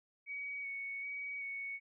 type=tone with vibrato; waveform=sine; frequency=2241 Hz; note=C#7; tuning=18 cents sharp; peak=-39 dBFS; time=0.26-1.8 s; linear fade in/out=50 ms; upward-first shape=square; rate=1.3 Hz; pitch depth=15 cents each way; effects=none